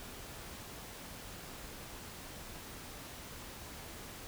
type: silence
effects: pink hiss -48 dBFS RMS until 4.27 s